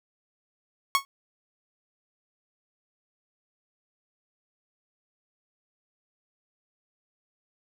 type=tone with exponential decay; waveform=sawtooth; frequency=1102 Hz; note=C#6; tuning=11 cents flat; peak=-12 dBFS; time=0.95-1.05 s; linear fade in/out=0 ms; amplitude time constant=21 ms; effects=none